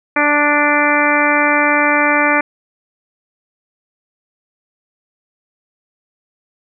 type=harmonic tone; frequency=293.7 Hz; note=D4; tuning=in tune; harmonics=1 / 2 / 3 / 4 / 5 / 6 / 7 / 8; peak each=-19 / -19 / -19 / -19 / -19 / -19 / -19 / -19 dBFS; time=0.16-2.41 s; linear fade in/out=5 ms; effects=none